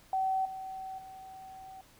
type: tone with level steps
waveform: sine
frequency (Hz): 762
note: G5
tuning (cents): -49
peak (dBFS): -27 / -38 / -45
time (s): 0.13-1.81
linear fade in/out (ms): 2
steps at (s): 0.45 / 0.98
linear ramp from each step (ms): 5
effects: pink hiss -60 dBFS RMS until 1.99 s